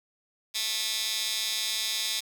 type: tone with high-pass filter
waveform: 15% pulse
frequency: 219.2 Hz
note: A3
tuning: 6 cents flat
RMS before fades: -30 dBFS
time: 0.54-2.21 s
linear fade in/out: 20 ms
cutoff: 3800 Hz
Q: 1.8
effects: 8-bit